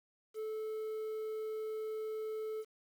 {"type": "tone with quantisation", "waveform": "triangle", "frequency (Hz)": 435.5, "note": "A4", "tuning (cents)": -18, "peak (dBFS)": -35, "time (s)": [0.34, 2.65], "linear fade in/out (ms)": 50, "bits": 10, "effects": []}